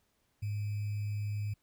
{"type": "tone with sample-and-hold", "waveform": "sine", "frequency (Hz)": 103.83, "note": "G#2", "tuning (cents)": 0, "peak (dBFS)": -32, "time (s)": [0.42, 1.54], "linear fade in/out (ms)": 10, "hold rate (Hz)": 2450, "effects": ["pink hiss -75 dBFS RMS until 1.62 s"]}